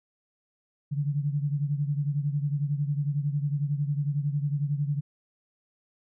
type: beating tone pair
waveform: sine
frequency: 142.5 / 153.5 Hz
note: C#3 / D#3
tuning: +48 / -23 cents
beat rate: 11 Hz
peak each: -26 / -31 dBFS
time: 0.91-5.01 s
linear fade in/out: 20 ms
effects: none